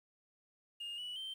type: tone with pitch steps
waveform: sine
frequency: 2834 / 2948 / 3123 Hz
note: F7 / F#7 / G7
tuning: +25 / -7 / -7 cents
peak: -38 dBFS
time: 0.8-1.34 s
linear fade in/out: 10 ms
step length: 180 ms
effects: tanh soft clip ceiling -40 dBFS + 11-bit